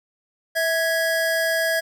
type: tone pair together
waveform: square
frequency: 652.8 / 1661.2 Hz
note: E5 / G#6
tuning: -17 / 0 cents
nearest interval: octave + major third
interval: 1617 cents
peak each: -23 dBFS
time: 0.55-1.81 s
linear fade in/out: 20 ms
effects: 9-bit